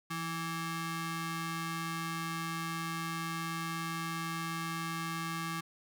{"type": "ring-modulated tone", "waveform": "sawtooth", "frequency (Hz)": 493.9, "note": "B4", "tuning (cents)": 0, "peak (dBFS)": -28, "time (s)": [0.1, 5.61], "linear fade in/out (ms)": 10, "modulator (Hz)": 661, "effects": []}